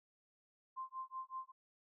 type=tone with tremolo; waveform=sine; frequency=1046.5 Hz; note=C6; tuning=in tune; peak=-40 dBFS; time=0.76-1.52 s; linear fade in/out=20 ms; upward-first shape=sine; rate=5.3 Hz; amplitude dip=100%; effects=none